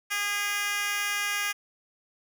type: tone with high-pass filter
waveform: 10% pulse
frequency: 408.9 Hz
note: G#4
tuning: 27 cents flat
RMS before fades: -29 dBFS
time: 0.1-1.53 s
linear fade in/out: 20 ms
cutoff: 1800 Hz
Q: 1
effects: none